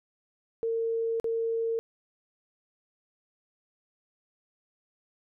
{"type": "tone with dropouts", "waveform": "sine", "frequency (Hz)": 455.9, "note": "A#4", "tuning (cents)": -39, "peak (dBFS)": -26, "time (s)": [0.63, 1.79], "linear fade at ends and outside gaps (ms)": 0, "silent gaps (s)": [1.199, 1.243], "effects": []}